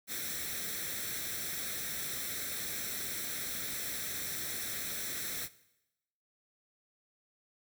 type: noise with comb filter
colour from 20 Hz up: white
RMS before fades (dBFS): -38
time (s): 0.07-5.49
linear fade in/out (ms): 50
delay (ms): 0.52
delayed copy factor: +0.7
effects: noise-tail reverb RT60 0.9 s tail -18 dB re dry + high-pass 60 Hz 12 dB/octave